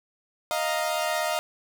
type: chord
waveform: sawtooth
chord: Eb suspended second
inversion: none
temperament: equal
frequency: 622.3 / 698.5 / 932.3 Hz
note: Eb5 / F5 / Bb5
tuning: 0 / 0 / 0 cents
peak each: -24 / -25 / -29 dBFS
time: 0.51-1.39 s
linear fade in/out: 0 ms
effects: none